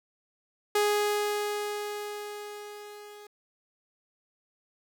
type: tone with level ramp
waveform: sawtooth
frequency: 415.3 Hz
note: G#4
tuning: in tune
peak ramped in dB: -18 to -42 dBFS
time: 0.75-3.27 s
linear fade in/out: 5 ms
effects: 10-bit